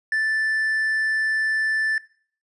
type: tone with hard clipping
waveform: sine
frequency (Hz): 1760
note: A6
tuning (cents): 0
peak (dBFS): -20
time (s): 0.12-1.98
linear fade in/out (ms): 2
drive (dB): 2
effects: noise-tail reverb RT60 0.5 s tail -20 dB re dry + resampled to 24000 Hz